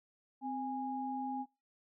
sine tone pair together, 259.9 / 823.8 Hz, C4 / G#5, -11 / -14 cents, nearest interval octave + minor sixth, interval 1997 cents, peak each -39 / -38 dBFS, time 0.41-1.46 s, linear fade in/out 50 ms, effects noise-tail reverb RT60 0.3 s tail -26 dB re dry

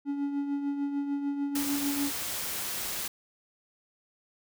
triangle tone with tremolo, 283 Hz, C#4, 36 cents sharp, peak -24 dBFS, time 0.05-2.12 s, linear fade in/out 50 ms, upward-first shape triangle, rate 6.7 Hz, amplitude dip 55%
white noise, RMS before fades -34 dBFS, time 1.55-3.08 s, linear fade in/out 5 ms
effects none

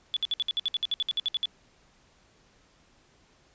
sine tone bursts, 3442 Hz, A7, 39 cents flat, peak -24 dBFS, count 16, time 0.14-1.456 s, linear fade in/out 0 ms, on 26 ms, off 60 ms, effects pink hiss -62 dBFS RMS until 3.54 s + resampled to 16000 Hz

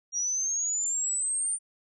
sine exponential sweep, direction up, 5690 to 9110 Hz, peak -26 dBFS, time 0.12-1.59 s, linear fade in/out 50 ms, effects none

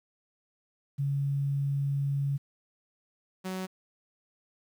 sine / sawtooth tone pair in turn, 140 / 186.88 Hz, C#3 / F#3, +18 / +18 cents, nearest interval perfect fourth, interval 500 cents, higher second, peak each -26 / -29 dBFS, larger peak first, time 0.98-2.38 / 3.44-3.67 s, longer first, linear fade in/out 20 ms, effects 10-bit

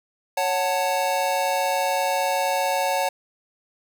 square chord, F# minor, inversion second, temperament just, 555 / 740 / 888 Hz, C#5 / F#5 / A5, +2 / 0 / +16 cents, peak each -26 dBFS, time 0.37-3.09 s, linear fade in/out 5 ms, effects none

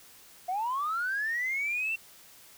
sine linear sweep, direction up, 698.5 to 2719 Hz, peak -27 dBFS, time 0.48-1.96 s, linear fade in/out 10 ms, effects tanh soft clip ceiling -24 dBFS + white hiss -54 dBFS RMS until 2.57 s

